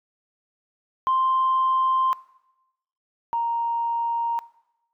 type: tone pair in turn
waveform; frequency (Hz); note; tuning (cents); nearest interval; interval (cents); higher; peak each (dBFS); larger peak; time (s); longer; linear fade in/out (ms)
sine; 1046.5 / 932.3; C6 / A#5; 0 / 0; major second; 200; first; -17 / -21; first; 1.07-2.13 / 3.33-4.39; neither; 0
effects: noise-tail reverb RT60 0.9 s tail -20 dB re dry + tanh soft clip ceiling -14 dBFS